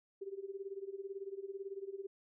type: tone with tremolo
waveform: sine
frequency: 392.4 Hz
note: G4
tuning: 2 cents sharp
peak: -38 dBFS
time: 0.21-2.07 s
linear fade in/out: 10 ms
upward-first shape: sine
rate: 18 Hz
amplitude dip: 85%
effects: none